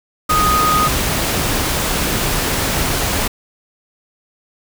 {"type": "tone in noise", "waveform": "sine", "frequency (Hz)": 1244.5, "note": "D#6", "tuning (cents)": 0, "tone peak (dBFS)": -13, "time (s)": [0.29, 0.88], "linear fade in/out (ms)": 10, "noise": "pink", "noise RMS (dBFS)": -18, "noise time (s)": [0.29, 3.28], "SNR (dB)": 2, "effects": []}